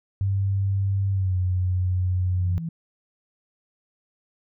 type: tone with pitch glide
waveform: sine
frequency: 98 to 91.44 Hz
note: G2 to F#2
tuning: 0 to -20 cents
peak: -20 dBFS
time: 0.21-2.58 s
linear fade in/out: 0 ms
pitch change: -120 cents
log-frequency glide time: 1.11-1.36 s
type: tone with exponential growth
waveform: sine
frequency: 164.81 Hz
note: E3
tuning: in tune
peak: -25 dBFS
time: 2-2.69 s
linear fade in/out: 5 ms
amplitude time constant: 150 ms
effects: none